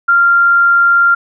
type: tone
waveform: sine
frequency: 1389 Hz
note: F6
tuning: 10 cents flat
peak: -6 dBFS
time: 0.08-1.15 s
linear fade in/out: 10 ms
effects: none